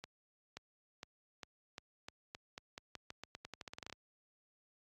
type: accelerating click train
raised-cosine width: 0.2 ms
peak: -28 dBFS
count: 23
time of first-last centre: 0.04-3.926 s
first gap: 530 ms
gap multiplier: 0.87
effects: high-pass 60 Hz 12 dB/octave + AAC 48 kbps